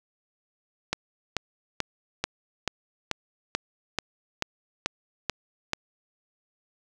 click train, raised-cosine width 0.2 ms, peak -8 dBFS, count 12, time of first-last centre 0.93-5.733 s, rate 2.29 Hz, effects none

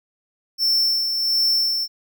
square tone with tremolo, 5380 Hz, E8, 34 cents sharp, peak -16 dBFS, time 0.58-1.88 s, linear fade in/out 50 ms, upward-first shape sine, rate 1.4 Hz, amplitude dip 45%, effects none

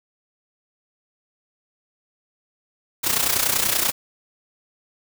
white noise with amplitude modulation, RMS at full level -18 dBFS, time 3.03-3.92 s, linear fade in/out 20 ms, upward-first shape sine, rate 30.4 Hz, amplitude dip 70%, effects none

